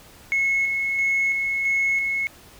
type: tone with tremolo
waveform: sine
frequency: 2183 Hz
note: C#7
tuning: 27 cents flat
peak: -17 dBFS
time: 0.32-2.27 s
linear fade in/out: 0 ms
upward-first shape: square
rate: 1.5 Hz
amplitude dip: 35%
effects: tanh soft clip ceiling -15 dBFS + pink hiss -48 dBFS RMS until 2.59 s